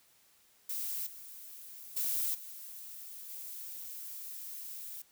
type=noise with level steps; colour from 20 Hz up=violet; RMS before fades=-37 / -49 / -33 / -47 / -44 dBFS; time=0.69-5.02 s; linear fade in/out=5 ms; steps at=1.06 / 1.96 / 2.34 / 3.29 s; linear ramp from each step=10 ms; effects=white hiss -66 dBFS RMS until 5.11 s